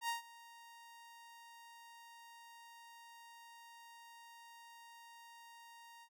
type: tone with ADSR envelope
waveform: sawtooth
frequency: 932.3 Hz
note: A#5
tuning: in tune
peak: -31 dBFS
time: 0.01-6.09 s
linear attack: 76 ms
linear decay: 130 ms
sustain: -21 dB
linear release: 64 ms
effects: none